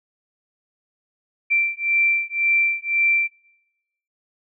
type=beating tone pair; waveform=sine; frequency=2349 / 2350.9 Hz; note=D7 / D7; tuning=0 / +1 cents; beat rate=1.9 Hz; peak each=-21 dBFS; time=1.5-3.28 s; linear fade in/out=20 ms; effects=noise-tail reverb RT60 0.9 s tail -22 dB re dry